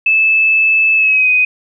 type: tone with pitch glide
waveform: sine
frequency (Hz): 2619 to 2502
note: E7 to D#7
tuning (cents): -12 to +9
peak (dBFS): -8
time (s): 0.06-1.45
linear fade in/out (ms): 5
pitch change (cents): -79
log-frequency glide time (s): 0.95-1.29
effects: none